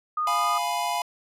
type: tone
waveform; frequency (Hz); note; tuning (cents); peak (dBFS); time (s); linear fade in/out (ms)
sine; 1230; D#6; -20; -23; 0.17-0.58; 5
type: chord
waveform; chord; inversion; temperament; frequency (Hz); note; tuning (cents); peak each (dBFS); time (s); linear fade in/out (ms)
square; F diminished; none; equal; 698.5 / 830.6 / 987.8; F5 / Ab5 / Cb6; 0 / 0 / 0; -30 / -31 / -29; 0.27-1.02; 2
effects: resampled to 32000 Hz